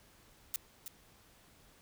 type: noise with echo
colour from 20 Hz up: blue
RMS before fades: -35 dBFS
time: 0.54-0.56 s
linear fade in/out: 0 ms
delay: 320 ms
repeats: 1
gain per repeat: -9 dB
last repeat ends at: 0.88 s
effects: pink hiss -63 dBFS RMS until 1.81 s